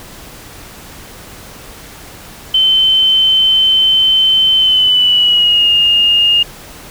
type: tone with pitch glide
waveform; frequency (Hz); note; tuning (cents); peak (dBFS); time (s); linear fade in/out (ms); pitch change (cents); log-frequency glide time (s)
sine; 3075 to 2836; G7 to F7; -34 to +26; -7; 2.54-6.43; 5; -140; 4.58-5.72
effects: pink hiss -34 dBFS RMS until 6.9 s